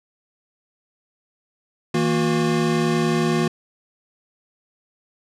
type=tone cluster; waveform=square; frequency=161.2 / 232.3 / 361.7 Hz; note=E3 / A#3 / F#4; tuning=-38 / -6 / -39 cents; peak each=-23 dBFS; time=1.94-3.48 s; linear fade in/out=5 ms; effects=low-pass 8000 Hz 12 dB/octave